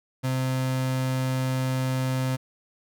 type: tone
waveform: 35% pulse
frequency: 130 Hz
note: C3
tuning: 11 cents flat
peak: -22 dBFS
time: 0.23-2.37 s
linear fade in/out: 20 ms
effects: none